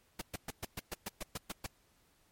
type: noise bursts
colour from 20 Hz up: pink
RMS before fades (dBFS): -39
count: 11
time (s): 0.19-1.665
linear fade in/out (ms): 5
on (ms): 25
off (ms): 120
effects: pink hiss -70 dBFS RMS until 2.31 s + MP3 64 kbps